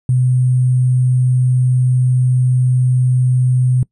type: tone with sample-and-hold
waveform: sine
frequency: 126.8 Hz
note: B2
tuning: 46 cents sharp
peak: -10 dBFS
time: 0.09-3.83 s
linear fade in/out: 2 ms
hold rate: 8820 Hz
effects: noise-tail reverb RT60 0.1 s tail -22 dB re dry + resampled to 32000 Hz